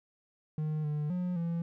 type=tone with pitch steps; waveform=triangle; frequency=153.9 / 149.5 / 179.6 / 168.6 Hz; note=D#3 / D3 / F3 / E3; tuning=-19 / +31 / +49 / +39 cents; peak=-28 dBFS; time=0.58-1.62 s; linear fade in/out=2 ms; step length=260 ms; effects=none